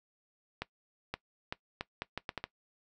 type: accelerating click train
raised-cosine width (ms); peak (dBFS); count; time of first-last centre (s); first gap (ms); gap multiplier
0.3; -19; 9; 0.62-2.44; 520; 0.74
effects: noise-tail reverb RT60 0.1 s tail -19 dB re dry